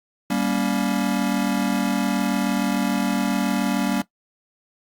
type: chord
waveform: square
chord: G diminished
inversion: none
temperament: just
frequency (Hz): 196 / 235.2 / 282.2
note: G3 / Bb3 / Db4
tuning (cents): 0 / +16 / +31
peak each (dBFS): -25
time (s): 0.3-4.02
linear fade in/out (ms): 5
effects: noise-tail reverb RT60 0.1 s tail -17 dB re dry + Opus 48 kbps